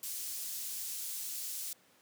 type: high-pass noise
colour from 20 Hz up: pink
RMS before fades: -40 dBFS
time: 0.03-1.73 s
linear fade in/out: 2 ms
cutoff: 6800 Hz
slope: 12 dB/octave
effects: pink hiss -65 dBFS RMS until 2.01 s + high-pass 200 Hz 12 dB/octave